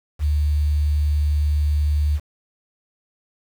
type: tone with quantisation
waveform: sine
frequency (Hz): 74.1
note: D2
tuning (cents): +16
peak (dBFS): -16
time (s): 0.19-2.2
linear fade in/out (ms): 50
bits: 7
effects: none